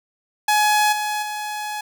sawtooth tone with level steps, 843 Hz, G#5, 26 cents sharp, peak -11 / -18 / -22 dBFS, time 0.48-1.81 s, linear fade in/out 5 ms, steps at 0.92 / 1.22 s, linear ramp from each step 10 ms, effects none

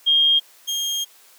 sine / 30% pulse tone pair in turn, 3227 / 3227 Hz, G7 / G7, +50 / +50 cents, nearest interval unison, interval 0 cents, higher neither, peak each -13 / -19 dBFS, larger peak first, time 0.06-0.4 / 0.67-1.05 s, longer second, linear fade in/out 20 ms, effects white hiss -51 dBFS RMS until 1.38 s + high-pass 400 Hz 12 dB/octave

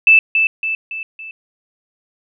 sine tone with echo, 2637 Hz, E7, in tune, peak -5 dBFS, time 0.07-0.19 s, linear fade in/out 2 ms, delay 280 ms, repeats 4, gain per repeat -6 dB, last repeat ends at 1.31 s, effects none

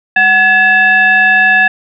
sine tone with frequency modulation, 1700 Hz, G#6, 40 cents sharp, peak -5 dBFS, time 0.16-1.68 s, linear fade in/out 5 ms, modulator 951 Hz, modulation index 0.75, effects none

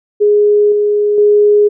sine tone with level steps, 415.3 Hz, G#4, in tune, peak -6 / -9 / -5 dBFS, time 0.2-1.69 s, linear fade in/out 20 ms, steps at 0.72 / 1.18 s, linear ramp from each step 2 ms, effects none

